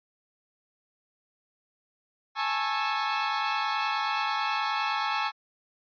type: chord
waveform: sawtooth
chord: A major seventh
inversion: third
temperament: equal with one note detuned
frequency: 830.6 / 880 / 1097.9 / 1318.5 Hz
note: G#5 / A5 / C#6 / E6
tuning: 0 / 0 / -17 / 0 cents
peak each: -28 dBFS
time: 2.35-5.32 s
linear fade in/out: 50 ms
effects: resampled to 11025 Hz